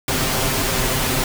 pink noise with comb filter, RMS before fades -20 dBFS, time 0.08-1.24 s, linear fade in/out 2 ms, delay 7.7 ms, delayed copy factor +0.65, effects none

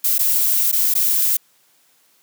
violet noise with dropouts, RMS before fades -17 dBFS, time 0.04-1.37 s, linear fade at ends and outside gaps 5 ms, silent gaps 0.182-0.191 / 0.716-0.726 / 0.94-0.951 s, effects white hiss -58 dBFS RMS until 2.22 s + high-pass 150 Hz 12 dB/octave

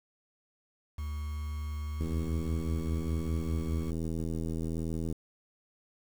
triangle tone with pitch glide, 74.9 to 76.3 Hz, D2 to D#2, +35 to -33 cents, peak -31 dBFS, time 0.98-3.91 s, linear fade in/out 5 ms, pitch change +32 cents, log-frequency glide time 1.77-2.8 s
click train, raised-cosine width 3 ms, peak -23 dBFS, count 254, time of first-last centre 2.01-5.126 s, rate 81.2 Hz
effects 8-bit

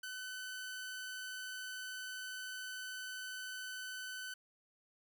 sawtooth tone, 1511 Hz, F#6, 36 cents sharp, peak -39 dBFS, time 0.03-4.34 s, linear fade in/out 5 ms, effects none

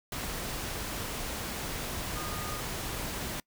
sine tone in noise, 1226 Hz, D#6, 26 cents flat, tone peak -41 dBFS, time 2.16-2.6 s, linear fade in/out 2 ms, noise pink, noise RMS -36 dBFS, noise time 0.12-3.4 s, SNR -8 dB, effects noise-tail reverb RT60 0.1 s tail -25 dB re dry

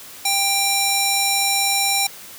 square tone with band-pass filter, 792 Hz, G5, 18 cents sharp, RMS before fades -19 dBFS, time 0.25-2.07 s, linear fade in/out 5 ms, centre 8500 Hz, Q 0.65, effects white hiss -39 dBFS RMS until 2.38 s + high-pass 60 Hz 12 dB/octave

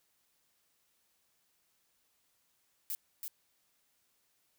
violet noise with echo, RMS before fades -37 dBFS, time 2.9-2.95 s, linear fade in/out 0 ms, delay 330 ms, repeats 1, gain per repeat -4 dB, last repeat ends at 3.28 s, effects white hiss -75 dBFS RMS until 4.58 s

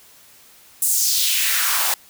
white noise with high-pass filter sweep, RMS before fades -19 dBFS, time 0.82-1.94 s, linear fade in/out 2 ms, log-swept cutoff 9400 to 680 Hz, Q 2.1, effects white hiss -49 dBFS RMS until 2.09 s

